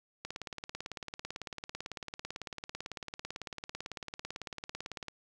click train, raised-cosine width 0.2 ms, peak -22 dBFS, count 88, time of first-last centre 0.25-5.083 s, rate 18 Hz, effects none

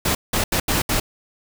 pink noise bursts at uneven times, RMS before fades -20 dBFS, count 5, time 0.05-0.15 / 0.33-0.44 / 0.52-0.6 / 0.68-0.82 / 0.89-1 s, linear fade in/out 5 ms, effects none

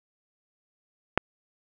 click, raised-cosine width 0.5 ms, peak -4 dBFS, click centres 1.176 s, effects none

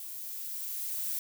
violet noise with level ramp, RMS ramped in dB -42 to -33 dBFS, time 0-1.19 s, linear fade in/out 2 ms, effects none

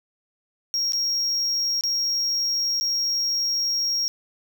triangle tone with dropouts, 5588 Hz, F8, in tune, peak -20 dBFS, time 0.74-4.08 s, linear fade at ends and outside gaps 0 ms, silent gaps 0.922-0.933 / 1.81-1.837 / 2.8-2.81 s, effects 10-bit

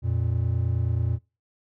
triangle tone pair together, 87.2 / 116.53 Hz, F2 / A#2, -2 / 0 cents, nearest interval perfect fourth, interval 502 cents, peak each -23 dBFS, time 0.02-1.19 s, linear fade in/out 50 ms, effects noise-tail reverb RT60 0.3 s tail -23 dB re dry

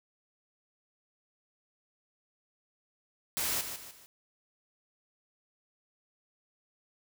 white noise with echo, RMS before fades -32 dBFS, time 3.37-3.61 s, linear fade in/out 0 ms, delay 150 ms, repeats 3, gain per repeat -8 dB, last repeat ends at 4.06 s, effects none

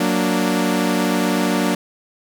sawtooth chord, Gb augmented, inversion none, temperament equal, 185 / 233.1 / 293.7 Hz, Gb3 / Bb3 / D4, 0 / 0 / 0 cents, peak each -17 dBFS, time 0-1.75 s, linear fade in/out 5 ms, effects none

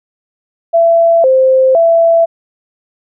sine tone with pitch steps, 670 / 523 / 667 Hz, E5 / C5 / E5, +28 / -1 / +20 cents, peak -5 dBFS, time 0.73-2.26 s, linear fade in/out 20 ms, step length 510 ms, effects none

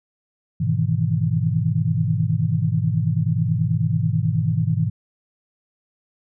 sine chord, E major seventh, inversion first, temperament equal with one note detuned, 103.83 / 124.4 / 155.56 / 164.81 Hz, G#2 / B2 / D#3 / E3, 0 / +13 / 0 / 0 cents, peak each -23 dBFS, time 0.6-4.9 s, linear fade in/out 10 ms, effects none

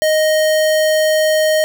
square tone, 622.3 Hz, D#5, in tune, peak -12 dBFS, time 0.02-1.64 s, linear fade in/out 0 ms, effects none

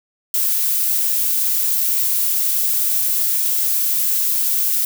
violet noise, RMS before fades -18 dBFS, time 0.34-4.85 s, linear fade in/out 2 ms, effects none

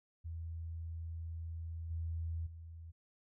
sine tone with level steps, 82.41 Hz, E2, in tune, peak -40 / -36 / -47 dBFS, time 0.24-2.92 s, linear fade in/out 20 ms, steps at 1.9 / 2.46 s, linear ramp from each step 10 ms, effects none

